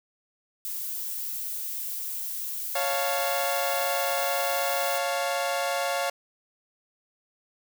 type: noise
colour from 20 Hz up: violet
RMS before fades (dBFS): -33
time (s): 0.65-4.98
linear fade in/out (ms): 0
type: chord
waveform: sawtooth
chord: Db augmented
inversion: none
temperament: equal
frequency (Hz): 554.4 / 698.5 / 880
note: Db5 / F5 / A5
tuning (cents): 0 / 0 / 0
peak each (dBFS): -25 / -25 / -31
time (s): 2.75-6.1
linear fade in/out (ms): 5
effects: none